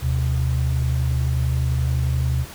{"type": "tone pair together", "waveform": "sine", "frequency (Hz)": [75.51, 127], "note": ["D2", "B2"], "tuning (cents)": [49, 49], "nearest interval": "major sixth", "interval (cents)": 900, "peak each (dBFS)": -20, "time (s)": [0.01, 2.46], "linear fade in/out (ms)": 50, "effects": ["tanh soft clip ceiling -10 dBFS", "pink hiss -39 dBFS RMS until 2.54 s"]}